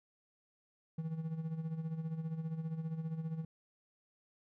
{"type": "tone with tremolo", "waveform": "triangle", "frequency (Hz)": 161, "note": "E3", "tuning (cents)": -41, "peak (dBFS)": -32, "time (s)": [0.98, 3.45], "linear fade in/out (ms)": 5, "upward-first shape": "sine", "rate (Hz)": 15, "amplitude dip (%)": 65, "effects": []}